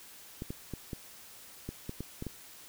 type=clicks; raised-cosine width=3 ms; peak=-24 dBFS; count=9; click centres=0.421 / 0.505 / 0.737 / 0.932 / 1.69 / 1.894 / 2.006 / 2.224 / 2.267 s; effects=white hiss -52 dBFS RMS until 2.68 s

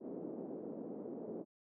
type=band-pass noise; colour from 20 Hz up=white; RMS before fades=-45 dBFS; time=0-1.45 s; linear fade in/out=50 ms; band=200 to 460 Hz; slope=24 dB/octave; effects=none

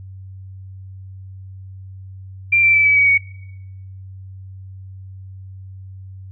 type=tone with pitch steps; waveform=sine; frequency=2370 / 2343 / 2316 / 2289 / 2263 / 2237 Hz; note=D7 / D7 / D7 / D7 / C#7 / C#7; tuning=+15 / -5 / -25 / -45 / +35 / +15 cents; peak=-10 dBFS; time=2.52-3.18 s; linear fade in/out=10 ms; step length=110 ms; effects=noise-tail reverb RT60 0.9 s tail -22 dB re dry + added 95 Hz sine -33 dBFS peak until 6.31 s

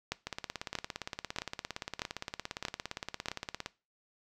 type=two click trains; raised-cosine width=0.2 ms; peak=-19 / -15 dBFS; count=60 / 6; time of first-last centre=0.27-3.661 / 0.12-3.285 s; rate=17.4 / 1.58 Hz; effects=noise-tail reverb RT60 0.3 s tail -19 dB re dry

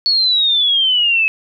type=exponential sweep; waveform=sine; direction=down; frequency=4435 to 2572 Hz; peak=-11 dBFS; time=0.06-1.28 s; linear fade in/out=0 ms; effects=none

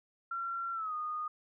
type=tone with pitch glide; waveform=sine; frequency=1366 to 1231.1 Hz; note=F6 to D#6; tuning=-39 to -19 cents; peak=-34 dBFS; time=0.31-1.28 s; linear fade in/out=5 ms; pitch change=-180 cents; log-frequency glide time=0.73-0.94 s; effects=none

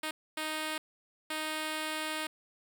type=tone bursts at uneven times; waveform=5% pulse; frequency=311.1 Hz; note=D#4; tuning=in tune; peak=-22 dBFS; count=3; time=0.03-0.11 / 0.37-0.78 / 1.3-2.27 s; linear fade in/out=5 ms; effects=none

